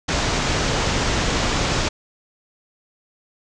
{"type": "low-pass noise", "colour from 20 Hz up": "pink", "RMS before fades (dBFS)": -21, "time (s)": [0.08, 1.89], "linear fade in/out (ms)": 10, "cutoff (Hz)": 7200, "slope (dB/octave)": 48, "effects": []}